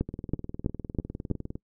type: two click trains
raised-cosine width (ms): 3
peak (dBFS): -13 / -22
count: 5 / 30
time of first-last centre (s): 0.01-1.313 / 0.09-1.555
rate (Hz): 3.07 / 19.8
effects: noise-tail reverb RT60 0.1 s tail -23 dB re dry